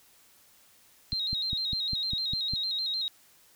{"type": "tone with vibrato", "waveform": "sine", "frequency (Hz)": 3967, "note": "B7", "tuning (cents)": 7, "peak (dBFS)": -28, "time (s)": [1.12, 3.08], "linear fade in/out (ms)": 0, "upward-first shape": "square", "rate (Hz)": 6.6, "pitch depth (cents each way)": 78}
{"type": "click train", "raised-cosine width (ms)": 5, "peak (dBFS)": -23, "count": 8, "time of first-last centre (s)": [1.13, 2.536], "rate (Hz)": 4.98}
{"effects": ["white hiss -60 dBFS RMS until 3.55 s"]}